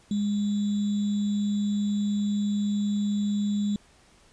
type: tone with sample-and-hold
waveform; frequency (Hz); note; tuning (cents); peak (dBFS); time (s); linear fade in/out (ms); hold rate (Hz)
sine; 205.4; G#3; -19; -23; 0.11-3.76; 2; 3675
effects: pink hiss -58 dBFS RMS until 4.32 s + resampled to 22050 Hz